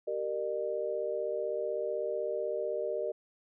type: tone cluster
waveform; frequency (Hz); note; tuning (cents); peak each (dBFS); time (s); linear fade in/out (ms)
sine; 388.5 / 464.4 / 605; G4 / A#4 / D#5; -16 / -7 / -49; -37 / -35 / -34; 0.07-3.12; 10
effects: none